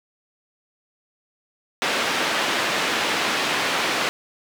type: band-pass noise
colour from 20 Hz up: white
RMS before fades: -23 dBFS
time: 1.82-4.09 s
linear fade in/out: 0 ms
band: 220 to 2900 Hz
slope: 12 dB/octave
effects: none